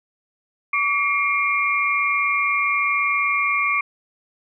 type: tone cluster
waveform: sine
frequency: 1147 / 2152 / 2373 Hz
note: D6 / C7 / D7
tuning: -41 / +48 / +17 cents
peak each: -22 dBFS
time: 0.73-3.81 s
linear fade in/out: 5 ms
effects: none